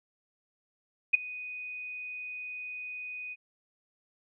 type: tone with ADSR envelope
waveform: sine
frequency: 2489 Hz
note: D#7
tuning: in tune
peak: -15 dBFS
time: 1.13-3.36 s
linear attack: 14 ms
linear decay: 12 ms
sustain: -22 dB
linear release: 37 ms
effects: none